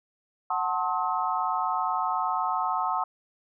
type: chord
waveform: sine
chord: F# diminished seventh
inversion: none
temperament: just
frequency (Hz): 740 / 888 / 1065.6 / 1278.7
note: F#5 / A5 / C6 / Eb6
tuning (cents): 0 / +16 / +31 / +47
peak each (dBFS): -30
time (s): 0.5-3.04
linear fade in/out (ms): 5
effects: none